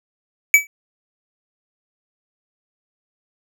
square tone with exponential decay, 2292 Hz, D7, 43 cents flat, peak -4 dBFS, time 0.54-0.67 s, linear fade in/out 1 ms, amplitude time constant 27 ms, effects none

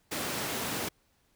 pink high-pass noise, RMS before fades -34 dBFS, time 0.11-0.89 s, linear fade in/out 10 ms, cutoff 150 Hz, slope 12 dB/octave, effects pink hiss -70 dBFS RMS until 1.35 s

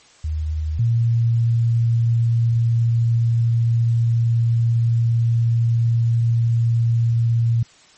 sine tone pair in turn, 77.78 / 116.3 Hz, D#2 / A#2, 0 / -4 cents, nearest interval perfect fifth, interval 696 cents, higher second, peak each -20 / -14 dBFS, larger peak second, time 0.24-0.79 / 0.79-7.63 s, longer second, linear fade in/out 5 ms, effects white hiss -50 dBFS RMS until 7.97 s + MP3 32 kbps

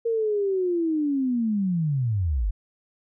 sine linear sweep, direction down, 466.2 to 42.36 Hz, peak -21 dBFS, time 0.05-2.51 s, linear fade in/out 10 ms, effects none

